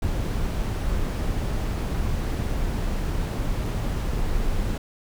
brown noise, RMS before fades -25 dBFS, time 0.02-4.78 s, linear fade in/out 5 ms, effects none

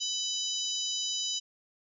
harmonic tone with a mistuned harmonic, 999 Hz, B5, 20 cents sharp, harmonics 3 / 4 / 5 / 6 / 7, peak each -35 / -36 / -37 / -38 / -38 dBFS, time 0-1.4 s, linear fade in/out 20 ms, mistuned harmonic 4, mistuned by -35 cents, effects none

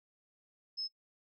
sine tone, 5190 Hz, E8, 28 cents flat, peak -35 dBFS, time 0.77-0.88 s, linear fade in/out 20 ms, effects noise-tail reverb RT60 0.1 s tail -21 dB re dry

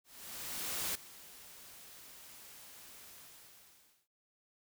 white noise with ADSR envelope, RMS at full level -36 dBFS, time 0.04-4.08 s, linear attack 910 ms, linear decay 6 ms, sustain -18 dB, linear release 970 ms, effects none

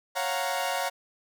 sawtooth chord, Gb major seventh, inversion second, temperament equal with one note detuned, 552.4 / 698.5 / 740 / 932.3 Hz, Db5 / F5 / Gb5 / Bb5, -6 / 0 / 0 / 0 cents, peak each -29 dBFS, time 0.15-0.9 s, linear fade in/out 20 ms, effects none

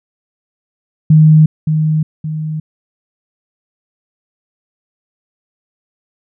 sine tone with echo, 155.56 Hz, D#3, in tune, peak -3 dBFS, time 1.1-1.46 s, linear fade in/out 5 ms, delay 570 ms, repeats 2, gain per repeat -7 dB, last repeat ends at 2.6 s, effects none

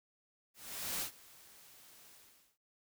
white noise with ADSR envelope, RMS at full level -37 dBFS, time 0.54-2.58 s, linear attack 470 ms, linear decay 99 ms, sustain -22 dB, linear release 460 ms, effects none

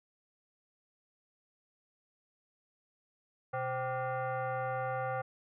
sine tone with frequency modulation, 126.1 Hz, B2, 36 cents sharp, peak -32 dBFS, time 3.53-5.22 s, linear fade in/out 10 ms, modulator 649 Hz, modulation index 1.8, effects none

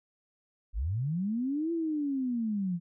sine linear two-way sweep, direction up then down, 41.2 to 339.5 to 166.9 Hz, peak -28 dBFS, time 0.73-2.8 s, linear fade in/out 50 ms, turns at 1.72 s, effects none

